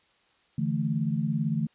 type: chord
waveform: sine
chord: D suspended second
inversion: none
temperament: equal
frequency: 146.83 / 164.81 / 220 Hz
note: D3 / E3 / A3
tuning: 0 / 0 / 0 cents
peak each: -29 dBFS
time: 0.58-1.67 s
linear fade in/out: 5 ms
effects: white hiss -65 dBFS RMS until 1.74 s + resampled to 8000 Hz